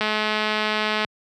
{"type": "click train", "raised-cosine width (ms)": 0.3, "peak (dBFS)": -7, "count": 223, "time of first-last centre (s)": [0.01, 1.047], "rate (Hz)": 214, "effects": ["high-pass 100 Hz 12 dB/octave"]}